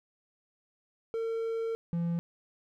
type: tone pair in turn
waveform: triangle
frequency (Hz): 453.9 / 170.02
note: A#4 / F3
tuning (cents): -46 / -46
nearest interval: octave + perfect fourth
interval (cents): 1700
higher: first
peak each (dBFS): -28 / -26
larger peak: second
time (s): 1.14-1.75 / 1.93-2.19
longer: first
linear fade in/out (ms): 0
effects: none